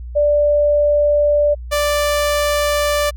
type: tone pair in turn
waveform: sine / sawtooth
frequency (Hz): 587.3 / 587.3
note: D5 / D5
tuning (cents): 0 / 0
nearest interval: unison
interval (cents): 0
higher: neither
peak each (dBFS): -11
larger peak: neither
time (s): 0.15-1.55 / 1.71-3.11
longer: neither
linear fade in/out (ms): 20
effects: added 60 Hz sine -27 dBFS peak until 3.16 s